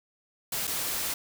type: noise with dropouts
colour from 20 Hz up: white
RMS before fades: -31 dBFS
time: 0.52-1.14 s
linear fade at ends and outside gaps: 5 ms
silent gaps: 0.672-0.675 s
effects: none